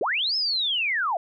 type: linear two-way sweep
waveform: sine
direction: up then down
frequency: 313.8 to 5274 to 630 Hz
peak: -22 dBFS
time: 0.01-1.17 s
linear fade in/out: 2 ms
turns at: 0.36 s
effects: none